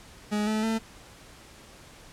40% pulse tone with pitch steps, 209.4 / 216.3 / 223.4 Hz, G#3 / A3 / A3, +15 / -29 / +27 cents, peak -24 dBFS, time 0.31-0.79 s, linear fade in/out 20 ms, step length 160 ms, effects pink hiss -50 dBFS RMS until 2.12 s + low-pass 10000 Hz 12 dB/octave

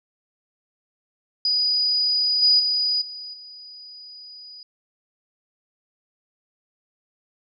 sine tone with level steps, 4933 Hz, D#8, 16 cents flat, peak -18 / -13 / -19 / -33 / -39 dBFS, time 1.45-4.63 s, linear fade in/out 2 ms, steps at 2.42 / 2.59 / 3.01 / 3.33 s, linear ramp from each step 10 ms, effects none

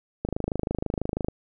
click train, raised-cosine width 2 ms, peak -13 dBFS, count 28, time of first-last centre 0.25-1.284 s, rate 26.1 Hz, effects none

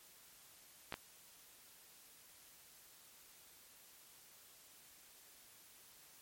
clicks, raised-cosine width 0.3 ms, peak -25 dBFS, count 2, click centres 0.924 / 0.941 s, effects white hiss -62 dBFS RMS until 6.21 s + MP3 64 kbps

